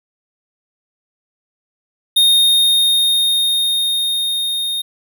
square tone with level ramp, 3694 Hz, A#7, 16 cents flat, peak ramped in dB -9 to -19 dBFS, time 2.16-4.82 s, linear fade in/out 10 ms, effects none

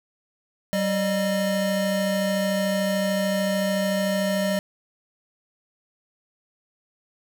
square tone pair together, 191.82 / 609 Hz, G3 / D#5, -37 / -37 cents, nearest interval octave + minor sixth, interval 2000 cents, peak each -25 dBFS, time 0.73-4.59 s, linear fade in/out 0 ms, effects none

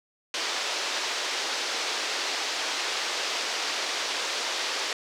white band-pass noise, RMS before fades -30 dBFS, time 0.34-4.93 s, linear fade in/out 2 ms, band 350 to 5600 Hz, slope 24 dB/octave, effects none

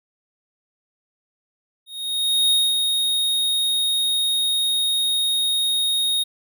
square tone with ADSR envelope, 3729 Hz, A#7, in tune, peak -15 dBFS, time 1.86-6.24 s, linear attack 650 ms, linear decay 230 ms, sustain -4 dB, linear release 16 ms, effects none

